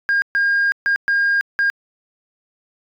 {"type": "tone bursts at uneven times", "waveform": "sine", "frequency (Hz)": 1616, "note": "G#6", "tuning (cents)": -48, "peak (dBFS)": -12, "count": 5, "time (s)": [[0.09, 0.22], [0.35, 0.72], [0.86, 0.96], [1.08, 1.41], [1.59, 1.7]], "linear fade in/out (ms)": 0, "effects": ["tanh soft clip ceiling -12 dBFS"]}